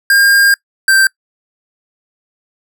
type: tone pair in turn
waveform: square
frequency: 1609 / 1567.7 Hz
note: G6 / G6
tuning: +45 / 0 cents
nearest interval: unison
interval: 45 cents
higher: first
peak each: -7 dBFS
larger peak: neither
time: 0.1-0.54 / 0.88-1.07 s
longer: first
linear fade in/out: 2 ms
effects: noise-tail reverb RT60 0.1 s tail -24 dB re dry